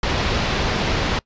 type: low-pass noise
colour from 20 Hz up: pink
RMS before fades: -21 dBFS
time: 0.03-1.19 s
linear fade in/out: 2 ms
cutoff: 5000 Hz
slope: 24 dB/octave
effects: noise-tail reverb RT60 0.1 s tail -23 dB re dry + resampled to 16000 Hz